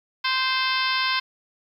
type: harmonic tone with a mistuned harmonic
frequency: 521 Hz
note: C5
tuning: 7 cents flat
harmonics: 2 / 3 / 4 / 5 / 6 / 7 / 8 / 9 / 10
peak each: -26 / -28 / -29 / -30 / -31 / -31 / -32 / -33 / -33 dBFS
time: 0.24-1.2 s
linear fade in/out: 10 ms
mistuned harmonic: 7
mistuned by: -31 cents
effects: 9-bit